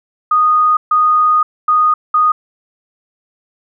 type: tone bursts at uneven times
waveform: sine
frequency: 1237 Hz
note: D#6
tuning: 10 cents flat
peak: -8 dBFS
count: 4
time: 0.31-0.77 / 0.91-1.43 / 1.68-1.94 / 2.14-2.32 s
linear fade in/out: 5 ms
effects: none